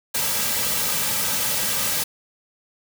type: noise with comb filter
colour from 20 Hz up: white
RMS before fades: -23 dBFS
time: 0.14-2.04 s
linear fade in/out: 10 ms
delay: 2.8 ms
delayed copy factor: -0.7
effects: none